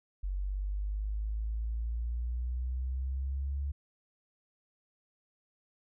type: exponential sweep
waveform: sine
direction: up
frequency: 46.76 to 70.9 Hz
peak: -31 dBFS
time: 0.23-3.72 s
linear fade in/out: 10 ms
effects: none